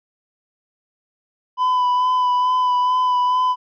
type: tone with vibrato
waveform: triangle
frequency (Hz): 1000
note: B5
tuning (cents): +21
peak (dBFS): -13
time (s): 1.57-3.56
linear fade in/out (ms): 50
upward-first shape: sine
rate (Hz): 2.3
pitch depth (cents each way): 19
effects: resampled to 11025 Hz

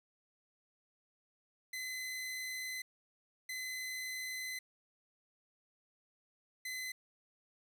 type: tone bursts at uneven times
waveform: sawtooth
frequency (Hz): 2032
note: B6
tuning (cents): +49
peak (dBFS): -36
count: 3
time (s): 1.73-2.82 / 3.49-4.59 / 6.65-6.92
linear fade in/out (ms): 5
effects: none

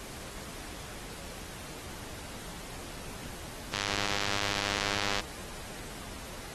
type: click train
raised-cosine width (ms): 0.2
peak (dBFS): -13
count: 148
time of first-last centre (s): 3.74-5.195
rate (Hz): 101
effects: pink hiss -44 dBFS RMS until 6.54 s + AAC 32 kbps

